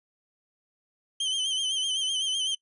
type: tone with vibrato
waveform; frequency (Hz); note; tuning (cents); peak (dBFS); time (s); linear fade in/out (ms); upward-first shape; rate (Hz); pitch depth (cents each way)
40% pulse; 3108; G7; -16; -24; 1.2-2.55; 5; sine; 7.9; 63
effects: noise-tail reverb RT60 0.1 s tail -23 dB re dry + resampled to 24000 Hz